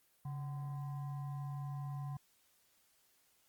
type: tone with frequency modulation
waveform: sine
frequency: 139.6 Hz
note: C#3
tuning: 13 cents sharp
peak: -39 dBFS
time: 0.25-2.17 s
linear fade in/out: 5 ms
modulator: 888 Hz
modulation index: 0.35
effects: white hiss -72 dBFS RMS until 3.48 s + Opus 24 kbps